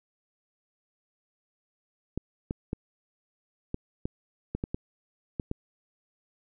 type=clicks; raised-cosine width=3 ms; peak=-17 dBFS; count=10; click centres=2.176 / 2.509 / 2.731 / 3.744 / 4.055 / 4.55 / 4.639 / 4.745 / 5.398 / 5.514 s; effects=none